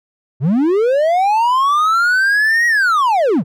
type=linear two-way sweep; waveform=triangle; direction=up then down; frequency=115.5 to 1912 to 115.5 Hz; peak=-9 dBFS; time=0.4-3.44 s; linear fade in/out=50 ms; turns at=2.67 s; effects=none